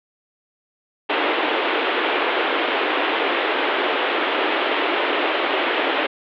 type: band-pass noise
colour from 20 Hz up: pink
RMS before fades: -21 dBFS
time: 1.09-6.07 s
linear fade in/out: 10 ms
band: 300 to 3400 Hz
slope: 48 dB/octave
effects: none